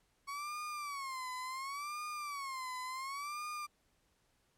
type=tone with vibrato; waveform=35% pulse; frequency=1108.7 Hz; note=C#6; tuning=in tune; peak=-38 dBFS; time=0.27-3.67 s; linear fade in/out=20 ms; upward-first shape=sine; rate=0.7 Hz; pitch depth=160 cents each way; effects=pink hiss -75 dBFS RMS until 4.57 s + low-pass 12000 Hz 12 dB/octave